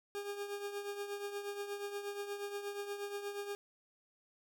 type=tone with tremolo; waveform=40% pulse; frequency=405.8 Hz; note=G#4; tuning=40 cents flat; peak=-36 dBFS; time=0.15-3.55 s; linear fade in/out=0 ms; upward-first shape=triangle; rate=8.4 Hz; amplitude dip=65%; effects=none